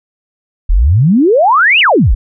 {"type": "exponential two-way sweep", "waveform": "sine", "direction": "up then down", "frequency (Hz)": [35.72, 3023, 35.72], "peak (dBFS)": -5, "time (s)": [0.69, 2.15], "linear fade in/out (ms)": 10, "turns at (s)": 1.8, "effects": []}